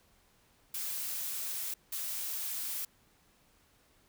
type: noise bursts at uneven times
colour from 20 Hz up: blue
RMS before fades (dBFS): -37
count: 2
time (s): 0.74-1.74 / 1.92-2.85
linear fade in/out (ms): 5
effects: pink hiss -67 dBFS RMS until 4.08 s